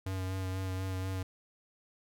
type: tone with vibrato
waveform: square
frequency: 94.1 Hz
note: F#2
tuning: 30 cents sharp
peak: -34 dBFS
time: 0.06-1.23 s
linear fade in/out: 5 ms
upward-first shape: sine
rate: 4.1 Hz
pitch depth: 20 cents each way
effects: none